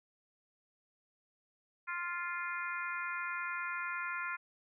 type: harmonic tone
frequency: 349.2 Hz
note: F4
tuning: in tune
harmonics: 3 / 4 / 5 / 6 / 7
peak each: -42 / -39 / -44 / -44 / -45 dBFS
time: 1.87-4.37 s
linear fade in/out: 20 ms
effects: none